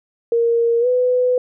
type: tone with pitch glide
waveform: sine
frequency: 466.2 to 499.7 Hz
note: A#4 to B4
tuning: 0 to +20 cents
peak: -13 dBFS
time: 0.32-1.38 s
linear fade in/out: 2 ms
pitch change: +120 cents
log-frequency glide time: 0.8-0.87 s
effects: none